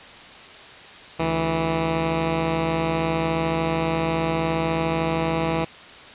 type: tone pair together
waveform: 10% pulse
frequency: 72.1 / 163.5 Hz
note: D2 / E3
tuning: -31 / -14 cents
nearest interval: octave + major second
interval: 1417 cents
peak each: -23 / -13 dBFS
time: 1.19-5.65 s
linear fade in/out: 10 ms
effects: white hiss -42 dBFS RMS until 6.14 s + resampled to 8000 Hz